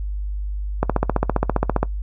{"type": "click train", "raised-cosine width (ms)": 1, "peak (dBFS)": -3, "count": 16, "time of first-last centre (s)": [0.83, 1.83], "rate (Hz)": 15, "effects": ["noise-tail reverb RT60 0.1 s tail -20 dB re dry", "added 50 Hz sine -23 dBFS peak until 2.02 s"]}